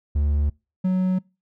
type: tone pair in turn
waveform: triangle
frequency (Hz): 73 / 185.23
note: D2 / F#3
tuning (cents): -10 / +2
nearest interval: octave + major third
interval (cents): 1612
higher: second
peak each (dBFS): -16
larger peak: neither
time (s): 0.15-0.5 / 0.84-1.19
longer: neither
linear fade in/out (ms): 10
effects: noise-tail reverb RT60 0.3 s tail -26 dB re dry